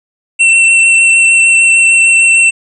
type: tone with vibrato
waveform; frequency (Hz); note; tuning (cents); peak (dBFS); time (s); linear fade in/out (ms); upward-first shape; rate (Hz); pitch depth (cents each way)
square; 2700; E7; +41; -5; 0.39-2.51; 20; triangle; 6.6; 12
effects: resampled to 24000 Hz